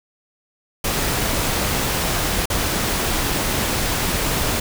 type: noise with dropouts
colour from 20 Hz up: pink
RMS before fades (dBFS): -21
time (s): 0.84-4.6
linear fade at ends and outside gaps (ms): 5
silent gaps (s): 2.457-2.5
effects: none